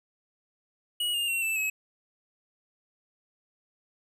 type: tone with pitch steps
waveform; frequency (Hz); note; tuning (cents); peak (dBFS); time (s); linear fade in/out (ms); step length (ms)
square; 2908 / 2819 / 2732 / 2648 / 2567; F#7 / F7 / F7 / E7 / E7; -31 / +16 / -39 / +7 / -47; -27; 1-1.7; 5; 140
effects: none